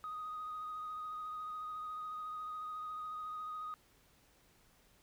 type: tone with vibrato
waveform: sine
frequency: 1247 Hz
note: D#6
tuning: 3 cents sharp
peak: -39 dBFS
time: 0.04-3.74 s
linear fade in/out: 0 ms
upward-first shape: sine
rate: 14 Hz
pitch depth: 19 cents each way
effects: tanh soft clip ceiling -37 dBFS + pink hiss -68 dBFS RMS until 5.02 s